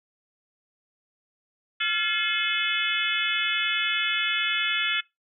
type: harmonic tone with a mistuned harmonic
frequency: 429.5 Hz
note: A4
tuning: 42 cents flat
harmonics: 3 / 4 / 5 / 6 / 7 / 8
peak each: -30 / -30 / -30 / -30 / -30 / -30 dBFS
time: 1.8-5.01 s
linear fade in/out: 10 ms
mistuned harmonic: 3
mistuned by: +120 cents
effects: noise-tail reverb RT60 0.2 s tail -22 dB re dry